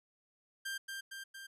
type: tone with echo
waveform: sawtooth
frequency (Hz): 1585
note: G6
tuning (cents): +19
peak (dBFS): -34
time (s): 0.65-0.78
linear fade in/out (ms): 10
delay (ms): 230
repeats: 3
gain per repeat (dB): -3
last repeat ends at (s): 1.47
effects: resampled to 32000 Hz